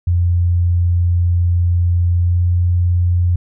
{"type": "tone with pitch glide", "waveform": "sine", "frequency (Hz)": [87.31, 88.17], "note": ["F2", "F2"], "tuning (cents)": [0, 17], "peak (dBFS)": -11, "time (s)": [0.07, 3.36], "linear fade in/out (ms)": 5, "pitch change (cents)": 17, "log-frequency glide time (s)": [2.19, 2.41], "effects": []}